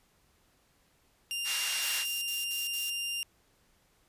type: tone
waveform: sawtooth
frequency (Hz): 2794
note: F7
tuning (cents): 0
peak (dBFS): -29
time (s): 1.31-3.23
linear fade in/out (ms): 0
type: band-pass noise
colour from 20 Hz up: pink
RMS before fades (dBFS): -35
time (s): 1.44-2.06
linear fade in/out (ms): 50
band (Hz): 1900 to 12000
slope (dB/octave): 12
type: noise bursts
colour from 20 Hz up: violet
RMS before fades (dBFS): -35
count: 5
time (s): 1.82-2.902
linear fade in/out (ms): 5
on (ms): 170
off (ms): 58
effects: pink hiss -68 dBFS RMS until 4.08 s + resampled to 32000 Hz